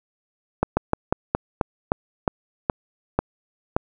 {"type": "slowing click train", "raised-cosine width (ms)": 1, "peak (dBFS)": -4, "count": 11, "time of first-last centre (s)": [0.63, 3.765], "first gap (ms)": 140, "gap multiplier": 1.17, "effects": []}